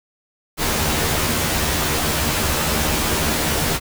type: noise with comb filter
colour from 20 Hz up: pink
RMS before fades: -20 dBFS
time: 0.57-3.8 s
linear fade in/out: 50 ms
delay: 13 ms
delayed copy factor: +0.85
effects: none